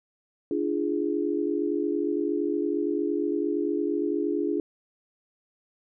sine chord, D diminished, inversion none, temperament equal with one note detuned, 293.7 / 342.4 / 415.3 Hz, D4 / F4 / Ab4, 0 / -34 / 0 cents, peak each -28 / -28 / -29 dBFS, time 0.51-4.6 s, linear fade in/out 2 ms, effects none

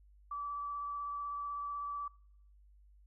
sine tone with vibrato, 1155 Hz, D6, 29 cents flat, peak -37 dBFS, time 0.31-2.08 s, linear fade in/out 5 ms, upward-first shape sine, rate 16 Hz, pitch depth 10 cents each way, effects noise-tail reverb RT60 0.7 s tail -26 dB re dry + added 50 Hz sine -59 dBFS peak until 3.06 s

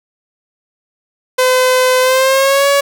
sawtooth tone with pitch glide, 510 to 562.6 Hz, C5 to C#5, -44 to +26 cents, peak -5 dBFS, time 1.38-2.81 s, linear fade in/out 10 ms, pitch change +170 cents, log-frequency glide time 2.01-2.68 s, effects none

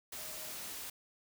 sine tone in noise, 622.3 Hz, D#5, in tune, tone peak -55 dBFS, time 0.17-0.52 s, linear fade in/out 5 ms, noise white, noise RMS -44 dBFS, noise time 0.12-0.9 s, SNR -14 dB, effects none

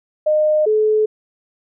sine tone pair in turn, 612 / 430.1 Hz, D#5 / A4, -29 / -39 cents, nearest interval tritone, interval 610 cents, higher first, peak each -12 dBFS, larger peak neither, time 0.26-0.66 / 0.66-1.06 s, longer neither, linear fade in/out 10 ms, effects none

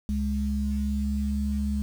sine tone pair together, 69.13 / 207.7 Hz, C#2 / G#3, -4 / 0 cents, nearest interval octave + perfect fifth, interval 1904 cents, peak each -27 dBFS, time 0.09-1.82 s, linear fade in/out 0 ms, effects 8-bit

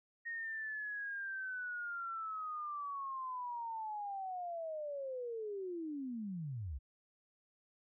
sine linear sweep, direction down, 1864.7 to 58.1 Hz, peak -39 dBFS, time 0.25-6.79 s, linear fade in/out 20 ms, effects none

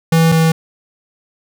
square tone pair in turn, 163.7 / 162.19 Hz, E3 / E3, -12 / -28 cents, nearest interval unison, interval 16 cents, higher first, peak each -9 / -10 dBFS, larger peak first, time 0.12-0.32 / 0.32-0.52 s, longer neither, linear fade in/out 5 ms, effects none

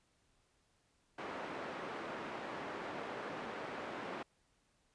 pink band-pass noise, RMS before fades -44 dBFS, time 1.18-4.23 s, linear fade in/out 5 ms, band 300 to 1800 Hz, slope 12 dB/octave, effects pink hiss -75 dBFS RMS until 4.94 s + resampled to 22050 Hz

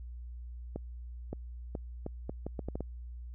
accelerating click train, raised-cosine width 2 ms, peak -23 dBFS, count 10, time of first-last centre 0.76-2.806 s, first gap 570 ms, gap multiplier 0.74, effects added 60 Hz sine -41 dBFS peak until 3.34 s

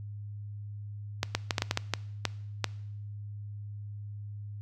clicks, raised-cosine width 0.2 ms, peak -9 dBFS, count 10, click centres 1.231 / 1.35 / 1.508 / 1.582 / 1.621 / 1.711 / 1.774 / 1.937 / 2.253 / 2.643 s, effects noise-tail reverb RT60 0.8 s tail -21 dB re dry + added 103 Hz sine -38 dBFS peak until 4.61 s

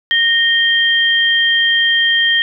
sine tone pair together, 1851 / 3175 Hz, A#6 / G7, -13 / +21 cents, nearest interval major sixth, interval 934 cents, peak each -13 dBFS, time 0.11-2.42 s, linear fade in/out 0 ms, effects none

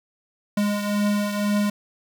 square beating tone pair, 205.7 / 207.7 Hz, G#3 / G#3, -16 / 0 cents, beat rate 2 Hz, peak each -22 / -29 dBFS, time 0.57-1.7 s, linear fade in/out 5 ms, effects 9-bit

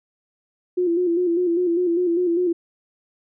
sine tone with vibrato, 349.2 Hz, F4, in tune, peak -17 dBFS, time 0.77-2.53 s, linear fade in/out 10 ms, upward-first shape square, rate 5 Hz, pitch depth 55 cents each way, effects none

